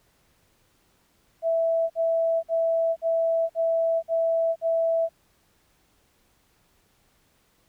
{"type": "tone bursts", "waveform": "sine", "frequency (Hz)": 659.3, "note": "E5", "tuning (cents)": 0, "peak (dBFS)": -20, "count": 7, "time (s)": [1.42, 5.092], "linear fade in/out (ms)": 50, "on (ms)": 480, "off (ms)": 52, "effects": ["pink hiss -65 dBFS RMS until 7.68 s"]}